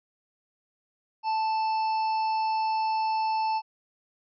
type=harmonic tone; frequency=880 Hz; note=A5; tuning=in tune; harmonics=1 / 3 / 5 / 6; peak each=-24 / -40 / -43 / -44 dBFS; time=1.23-3.62 s; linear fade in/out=50 ms; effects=none